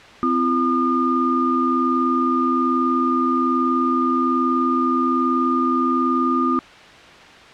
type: tone cluster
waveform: sine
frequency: 257.3 / 338.5 / 1215 Hz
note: C4 / E4 / D#6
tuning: -29 / +46 / -42 cents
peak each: -20 / -23 / -19 dBFS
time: 0.23-6.59 s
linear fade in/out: 0 ms
effects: white hiss -42 dBFS RMS until 7.53 s + low-pass 3000 Hz 12 dB/octave